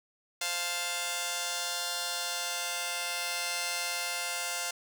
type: chord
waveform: 5% pulse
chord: F major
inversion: second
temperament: just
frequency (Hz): 523.8 / 698.5 / 873.1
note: C5 / F5 / A5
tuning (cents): +2 / 0 / -14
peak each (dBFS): -27 / -22 / -27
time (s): 0.41-4.71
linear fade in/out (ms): 5
effects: none